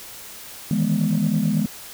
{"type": "chord", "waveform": "sine", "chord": "E major seventh", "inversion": "third", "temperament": "equal with one note detuned", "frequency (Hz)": [155.56, 164.81, 207.7, 243.8], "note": ["D#3", "E3", "G#3", "B3"], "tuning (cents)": [0, 0, 0, -22], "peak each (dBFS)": [-24, -22, -20, -24], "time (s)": [0.71, 1.66], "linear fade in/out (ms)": 2, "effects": ["tanh soft clip ceiling -12 dBFS", "white hiss -39 dBFS RMS until 1.93 s"]}